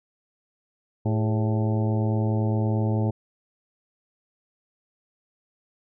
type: harmonic tone with a mistuned harmonic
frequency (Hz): 109.4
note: A2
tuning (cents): -9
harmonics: 1 / 2 / 3 / 4 / 5 / 6 / 7 / 8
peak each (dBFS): -22 / -28 / -32 / -34 / -36 / -38 / -39 / -40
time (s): 1.05-3.11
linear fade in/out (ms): 10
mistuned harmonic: 4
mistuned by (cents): -88
effects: none